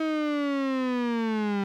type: linear sweep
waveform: 35% pulse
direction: down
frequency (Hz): 318.9 to 195.7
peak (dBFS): -23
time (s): 0-1.64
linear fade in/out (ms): 5
effects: low-pass 3000 Hz 12 dB/octave + 10-bit